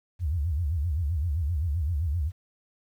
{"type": "tone with vibrato", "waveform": "sine", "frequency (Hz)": 79, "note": "D#2", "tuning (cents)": 27, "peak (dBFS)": -24, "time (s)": [0.19, 2.32], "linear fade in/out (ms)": 50, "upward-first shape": "sine", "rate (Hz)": 7.7, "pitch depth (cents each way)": 230, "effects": ["10-bit"]}